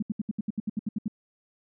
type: tone bursts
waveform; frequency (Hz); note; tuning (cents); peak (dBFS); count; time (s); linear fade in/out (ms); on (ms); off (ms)
sine; 212; G#3; +36; -25; 12; 0-1.081; 5; 25; 71
effects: none